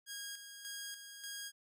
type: tone with tremolo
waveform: 10% pulse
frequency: 1634 Hz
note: G#6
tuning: 29 cents flat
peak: -34 dBFS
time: 0.06-1.52 s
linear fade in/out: 50 ms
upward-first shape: square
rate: 1.7 Hz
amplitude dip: 55%
effects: none